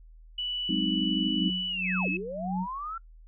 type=tone with pitch glide; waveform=sine; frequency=2960 to 2592 Hz; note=F#7 to E7; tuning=0 to -30 cents; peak=-29 dBFS; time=0.38-2.17 s; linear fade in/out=5 ms; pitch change=-230 cents; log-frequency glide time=1.69-1.84 s
type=chord; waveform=sine; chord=Ab dominant seventh; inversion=third; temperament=just; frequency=186.89 / 207.7 / 259.6 / 311.5 Hz; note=Gb3 / Ab3 / C4 / Eb4; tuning=+18 / 0 / -13 / +2 cents; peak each=-31 dBFS; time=0.69-1.5 s; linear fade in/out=5 ms
type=tone with tremolo; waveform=sine; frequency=185 Hz; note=F#3; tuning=in tune; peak=-27 dBFS; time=1.27-2.67 s; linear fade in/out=50 ms; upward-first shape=sine; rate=1.7 Hz; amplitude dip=85%
type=linear two-way sweep; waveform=sine; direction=down then up; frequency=2639 to 258 to 1369 Hz; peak=-33 dBFS; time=1.82-2.98 s; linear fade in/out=5 ms; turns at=2.09 s
effects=noise-tail reverb RT60 0.1 s tail -23 dB re dry + added 40 Hz sine -48 dBFS peak until 3.27 s